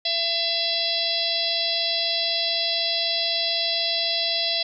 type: harmonic tone with a mistuned harmonic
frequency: 673 Hz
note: E5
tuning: 36 cents sharp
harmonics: 1 / 3 / 4 / 5 / 6 / 7 / 8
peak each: -31 / -36 / -33 / -27 / -26 / -29 / -31 dBFS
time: 0.05-4.63 s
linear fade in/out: 5 ms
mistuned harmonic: 8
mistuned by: -65 cents
effects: none